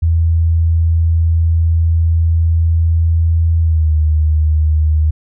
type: tone with pitch glide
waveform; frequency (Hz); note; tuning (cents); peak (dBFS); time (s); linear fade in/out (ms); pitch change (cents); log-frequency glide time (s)
sine; 82.41 to 77.34; E2 to D#2; 0 to -10; -9; 0.02-5.11; 10; -110; 3.6-3.93
effects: none